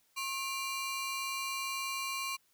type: ring-modulated tone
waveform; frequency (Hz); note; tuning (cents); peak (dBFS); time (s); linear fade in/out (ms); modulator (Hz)
sawtooth; 1721; A6; -39; -28; 0.16-2.37; 20; 642
effects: white hiss -71 dBFS RMS until 2.53 s